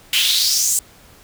pink noise with high-pass filter sweep, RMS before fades -17 dBFS, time 0.13-0.79 s, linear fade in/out 2 ms, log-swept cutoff 2700 to 7900 Hz, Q 4.4, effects pink hiss -47 dBFS RMS until 1.23 s

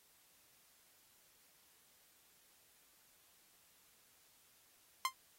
sawtooth tone with exponential decay, 1046.5 Hz, C6, in tune, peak -24 dBFS, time 5.05-5.13 s, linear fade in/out 1 ms, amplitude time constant 17 ms, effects white hiss -69 dBFS RMS until 5.38 s + AAC 48 kbps

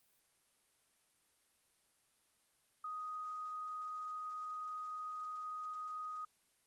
sine tone, 1248 Hz, D#6, 5 cents sharp, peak -40 dBFS, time 2.84-6.25 s, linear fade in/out 5 ms, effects white hiss -74 dBFS RMS until 6.66 s + Opus 32 kbps

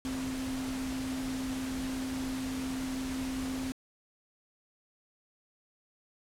sine tone in noise, 261.6 Hz, C4, in tune, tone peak -33 dBFS, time 0.05-3.72 s, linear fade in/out 0 ms, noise pink, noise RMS -41 dBFS, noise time 0.05-3.72 s, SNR +5 dB, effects low-pass 11000 Hz 12 dB/octave

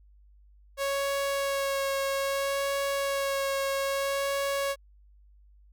sawtooth tone with vibrato, 552 Hz, C#5, 7 cents flat, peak -23 dBFS, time 0.77-4.76 s, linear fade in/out 50 ms, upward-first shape sine, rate 0.61 Hz, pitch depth 14 cents each way, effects added 50 Hz sine -54 dBFS peak until 5.72 s

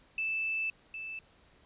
sine tone pair in turn, 2637 / 2637 Hz, E7 / E7, 0 / 0 cents, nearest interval unison, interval 0 cents, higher neither, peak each -30 / -38 dBFS, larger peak first, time 0.18-0.7 / 0.94-1.19 s, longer first, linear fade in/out 2 ms, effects pink hiss -63 dBFS RMS until 1.65 s + resampled to 8000 Hz

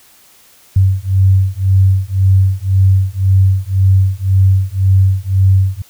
sine beating tone pair, 94.7 / 96.6 Hz, F#2 / G2, +41 / -25 cents, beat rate 1.9 Hz, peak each -11 dBFS, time 0.76-5.82 s, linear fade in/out 5 ms, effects white hiss -46 dBFS RMS until 5.89 s

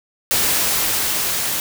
white noise with level ramp, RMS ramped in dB -17 to -22 dBFS, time 0.31-1.6 s, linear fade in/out 0 ms, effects none

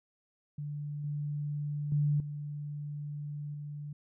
sine tone with level steps, 146.83 Hz, D3, in tune, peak -35 / -32 / -25 / -36 / -38 dBFS, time 0.58-3.93 s, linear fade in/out 5 ms, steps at 1.04 / 1.92 / 2.2 / 3.54 s, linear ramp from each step 2 ms, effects none

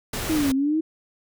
pink noise, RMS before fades -29 dBFS, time 0.13-0.52 s, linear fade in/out 5 ms
sine linear two-way sweep, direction down then up, 324.5 to 261.4 to 324.5 Hz, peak -19 dBFS, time 0.29-0.81 s, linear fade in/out 10 ms, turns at 0.53 s
effects none

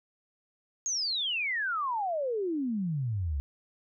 sine exponential sweep, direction down, 6670 to 66.5 Hz, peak -28 dBFS, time 0.86-3.4 s, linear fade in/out 0 ms, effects none

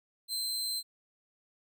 sawtooth tone, 4106 Hz, C8, 33 cents flat, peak -29 dBFS, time 0.28-0.83 s, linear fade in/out 50 ms, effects none

